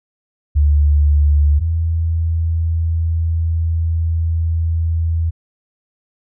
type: tone pair in turn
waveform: sine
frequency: 73.42 / 82.23 Hz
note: D2 / E2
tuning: 0 / -4 cents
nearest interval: major second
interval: 196 cents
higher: second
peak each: -9 / -14 dBFS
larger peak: first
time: 0.55-1.6 / 1.6-5.31 s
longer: second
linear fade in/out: 20 ms
effects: none